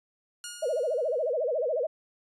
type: tone with exponential decay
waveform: 5% pulse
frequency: 1432 Hz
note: F6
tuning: 43 cents sharp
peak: -23 dBFS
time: 0.44-1.32 s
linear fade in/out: 1 ms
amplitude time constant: 190 ms
type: tone with vibrato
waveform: sine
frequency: 554.4 Hz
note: C#5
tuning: in tune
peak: -25 dBFS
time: 0.62-1.87 s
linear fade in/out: 10 ms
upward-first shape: sine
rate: 14 Hz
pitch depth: 270 cents each way
effects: resampled to 24000 Hz